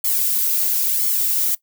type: noise with flanger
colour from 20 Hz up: violet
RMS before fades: -19 dBFS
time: 0.04-1.55 s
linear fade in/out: 5 ms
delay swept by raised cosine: 0.91 to 3.31 ms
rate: 0.98 Hz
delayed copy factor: +0.85
effects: noise-tail reverb RT60 0.1 s tail -20 dB re dry